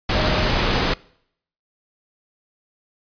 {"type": "tone in noise", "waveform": "sine", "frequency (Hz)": 617, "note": "D#5", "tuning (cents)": -15, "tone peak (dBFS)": -26, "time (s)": [0.15, 0.49], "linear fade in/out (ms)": 5, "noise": "pink", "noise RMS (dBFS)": -19, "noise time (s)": [0.09, 0.94], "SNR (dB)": -10, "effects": ["noise-tail reverb RT60 0.7 s tail -24 dB re dry", "resampled to 11025 Hz"]}